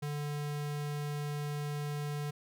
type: tone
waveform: square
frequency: 146.83 Hz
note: D3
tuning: in tune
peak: -35 dBFS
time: 0.02-2.31 s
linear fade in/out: 10 ms
effects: none